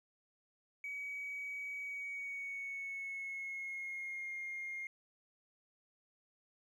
triangle tone with pitch glide, 2267 to 2127 Hz, C#7 to C7, +38 to +28 cents, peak -37 dBFS, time 0.84-4.87 s, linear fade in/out 2 ms, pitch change -110 cents, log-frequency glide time 1.8-4.32 s, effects tanh soft clip ceiling -37 dBFS

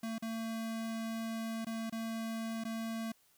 square tone with dropouts, 225.3 Hz, A3, 41 cents sharp, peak -37 dBFS, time 0.03-3.12 s, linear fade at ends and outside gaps 5 ms, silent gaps 0.183-0.223 / 1.648-1.667 / 1.898-1.924 / 2.639-2.65 s, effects white hiss -69 dBFS RMS until 3.37 s

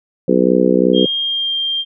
harmonic tone, 62.8 Hz, B1, 30 cents sharp, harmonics 3 / 4 / 5 / 6 / 7 / 8, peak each -17 / -17 / -17 / -17 / -17 / -17 dBFS, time 0.28-1.06 s, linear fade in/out 5 ms
sine tone with pitch glide, 3222 to 3189 Hz, G7 to G7, +47 to +29 cents, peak -16 dBFS, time 0.93-1.85 s, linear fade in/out 50 ms, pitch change -18 cents, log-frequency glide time 1.2-1.55 s
effects none

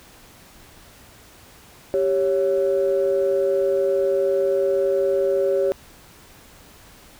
sine tone pair together, 391.7 / 554.4 Hz, G4 / C#5, -1 / 0 cents, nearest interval tritone, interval 601 cents, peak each -19 dBFS, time 1.94-5.72 s, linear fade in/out 0 ms, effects tanh soft clip ceiling -11 dBFS + pink hiss -48 dBFS RMS until 7.19 s

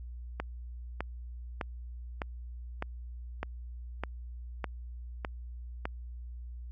click train, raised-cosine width 0.5 ms, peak -18 dBFS, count 10, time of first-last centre 0.4-5.855 s, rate 1.65 Hz, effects added 60 Hz sine -40 dBFS peak until 6.71 s

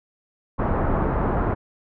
pink low-pass noise, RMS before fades -22 dBFS, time 0.58-1.55 s, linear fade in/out 20 ms, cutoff 1300 Hz, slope 24 dB/octave, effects none

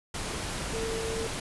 sine tone in noise, 450 Hz, A4, 39 cents sharp, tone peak -32 dBFS, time 0.73-1.27 s, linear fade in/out 5 ms, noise pink, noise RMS -34 dBFS, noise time 0.14-1.4 s, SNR -1 dB, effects resampled to 24000 Hz

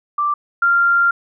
sine tone pair in turn, 1174.7 / 1389.2 Hz, D6 / F6, 0 / -10 cents, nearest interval minor third, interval 290 cents, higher second, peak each -15 / -11 dBFS, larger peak second, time 0.18-0.34 / 0.62-1.11 s, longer second, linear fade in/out 5 ms, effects none

